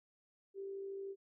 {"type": "tone with amplitude modulation", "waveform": "sine", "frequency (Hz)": 392, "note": "G4", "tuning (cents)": 0, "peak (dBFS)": -40, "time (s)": [0.54, 1.16], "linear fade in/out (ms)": 50, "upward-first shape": "sine", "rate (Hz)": 53.3, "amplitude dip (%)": 30, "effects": []}